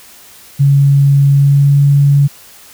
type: tone with pitch glide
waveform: sine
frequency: 140 to 141.71 Hz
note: C#3 to C#3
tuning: +18 to +39 cents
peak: -5 dBFS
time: 0.59-2.28 s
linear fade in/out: 20 ms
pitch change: +21 cents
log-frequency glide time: 1.3-1.77 s
effects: white hiss -39 dBFS RMS until 2.73 s